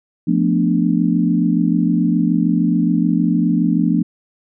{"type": "chord", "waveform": "sine", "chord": "B half-diminished seventh", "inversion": "second", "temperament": "equal", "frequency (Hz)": [174.61, 220, 246.9, 293.7], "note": ["F3", "A3", "B3", "D4"], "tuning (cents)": [0, 0, 0, 0], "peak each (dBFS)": [-17, -19, -19, -19], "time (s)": [0.27, 4.03], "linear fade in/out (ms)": 10, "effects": []}